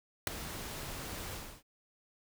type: noise with ADSR envelope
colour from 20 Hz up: pink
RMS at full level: -24 dBFS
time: 0.27-1.63 s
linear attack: 3 ms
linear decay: 6 ms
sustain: -18 dB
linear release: 300 ms
effects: none